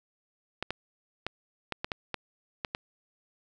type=clicks; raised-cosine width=0.3 ms; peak=-15 dBFS; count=9; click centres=0.626 / 0.706 / 1.266 / 1.723 / 1.845 / 1.918 / 2.143 / 2.648 / 2.749 s; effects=none